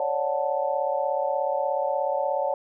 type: chord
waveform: sine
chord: D major seventh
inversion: third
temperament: just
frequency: 550.6 / 587.3 / 734.2 / 881 Hz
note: C#5 / D5 / F#5 / A5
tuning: -12 / 0 / -14 / +2 cents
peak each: -27 / -28 / -30 / -29 dBFS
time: 0-2.54 s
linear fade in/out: 2 ms
effects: none

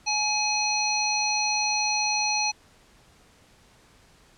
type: harmonic tone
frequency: 843 Hz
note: G#5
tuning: 26 cents sharp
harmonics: 1 / 3 / 5 / 7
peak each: -28 / -28 / -28 / -28 dBFS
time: 0.06-2.52 s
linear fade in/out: 20 ms
effects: pink hiss -57 dBFS RMS until 4.37 s + low-pass 9000 Hz 12 dB/octave

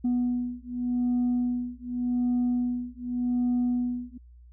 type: beating tone pair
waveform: sine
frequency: 245.1 / 245.96 Hz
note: B3 / B3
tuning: -13 / -7 cents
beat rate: 0.86 Hz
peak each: -26 dBFS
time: 0.04-4.18 s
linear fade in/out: 10 ms
effects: tanh soft clip ceiling -20 dBFS + added 60 Hz sine -48 dBFS peak until 4.52 s

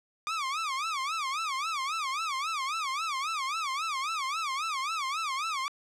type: tone with vibrato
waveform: sawtooth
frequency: 1181 Hz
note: D6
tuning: 9 cents sharp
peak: -26 dBFS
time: 0.27-5.68 s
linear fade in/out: 0 ms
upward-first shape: sine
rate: 3.7 Hz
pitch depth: 210 cents each way
effects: low-pass 7000 Hz 12 dB/octave

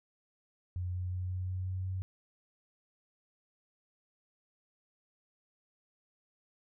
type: tone with pitch steps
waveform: sine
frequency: 90.1 / 90.67 / 91.25 / 91.83 / 92.42 / 93.01 / 93.6 Hz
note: F#2 / F#2 / F#2 / F#2 / F#2 / F#2 / F#2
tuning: -45 / -35 / -24 / -13 / -1 / +10 / +20 cents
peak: -33 dBFS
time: 0.76-2.02 s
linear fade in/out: 0 ms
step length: 180 ms
effects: none

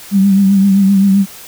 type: tone with vibrato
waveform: sine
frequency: 196 Hz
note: G3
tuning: in tune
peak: -6 dBFS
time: 0.11-1.26 s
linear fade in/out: 50 ms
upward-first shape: triangle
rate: 7.7 Hz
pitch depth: 52 cents each way
effects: white hiss -34 dBFS RMS until 1.47 s

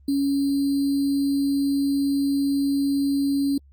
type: tone with sample-and-hold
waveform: sine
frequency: 278.9 Hz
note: C#4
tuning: 11 cents sharp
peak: -19 dBFS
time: 0.08-3.58 s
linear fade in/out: 5 ms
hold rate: 4410 Hz
effects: added 69 Hz sine -49 dBFS peak until 3.72 s + Opus 32 kbps

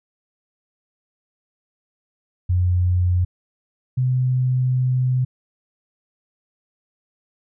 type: tone pair in turn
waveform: sine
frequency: 89.7 / 127.58 Hz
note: F2 / C3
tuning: +47 / -43 cents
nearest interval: tritone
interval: 610 cents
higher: second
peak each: -15 / -16 dBFS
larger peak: first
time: 2.49-3.25 / 3.97-5.25 s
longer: second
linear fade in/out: 10 ms
effects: none

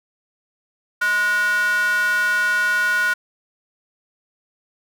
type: tone with high-pass filter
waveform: square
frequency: 207.7 Hz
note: G#3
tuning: in tune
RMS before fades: -19 dBFS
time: 1.01-3.14 s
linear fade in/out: 10 ms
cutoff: 1400 Hz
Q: 9.6
effects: none

